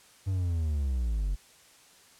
triangle linear sweep, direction down, 98 to 43.69 Hz, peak -24 dBFS, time 0.26-1.36 s, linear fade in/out 20 ms, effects white hiss -57 dBFS RMS until 2.19 s + low-pass 10000 Hz 12 dB/octave

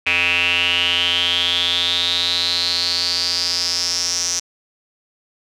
square tone with band-pass filter sweep, 87.31 Hz, F2, in tune, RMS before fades -19 dBFS, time 0.06-4.4 s, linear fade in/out 10 ms, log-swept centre 2500 to 5900 Hz, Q 8.5, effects none

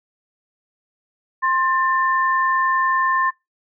sine tone pair together, 1055.3 / 1785 Hz, C6 / A6, +14 / +24 cents, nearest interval major sixth, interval 910 cents, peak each -17 / -21 dBFS, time 1.42-3.31 s, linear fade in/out 20 ms, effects noise-tail reverb RT60 0.2 s tail -25 dB re dry

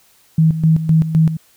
sine tone with tremolo, 160 Hz, D#3, 49 cents sharp, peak -8 dBFS, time 0.38-1.37 s, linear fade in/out 5 ms, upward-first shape square, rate 3.9 Hz, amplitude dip 70%, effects white hiss -53 dBFS RMS until 1.56 s

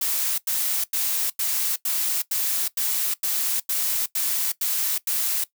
blue noise bursts, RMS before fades -24 dBFS, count 12, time 0.01-5.44 s, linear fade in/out 5 ms, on 370 ms, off 90 ms, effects noise-tail reverb RT60 0.1 s tail -17 dB re dry

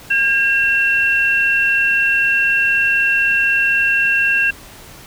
sine tone pair together, 1616 / 2716 Hz, G#6 / F7, -48 / -49 cents, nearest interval major sixth, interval 899 cents, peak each -15 dBFS, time 0.1-4.51 s, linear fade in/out 10 ms, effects pink hiss -39 dBFS RMS until 5.06 s

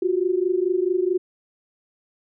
sine tone pair together, 354.5 / 379.1 Hz, F4 / F#4, +26 / +42 cents, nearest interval minor second, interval 116 cents, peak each -21 / -22 dBFS, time 0.02-1.18 s, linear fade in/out 5 ms, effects none

